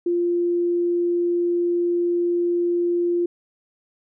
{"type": "tone", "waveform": "sine", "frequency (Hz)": 347.8, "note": "F4", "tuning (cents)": -7, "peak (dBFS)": -18, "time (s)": [0.06, 3.26], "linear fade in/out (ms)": 5, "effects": []}